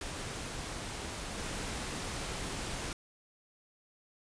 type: noise with level steps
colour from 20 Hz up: pink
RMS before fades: -40 / -38 dBFS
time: 0.01-2.93 s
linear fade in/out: 2 ms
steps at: 1.37 s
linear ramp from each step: 20 ms
effects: resampled to 22050 Hz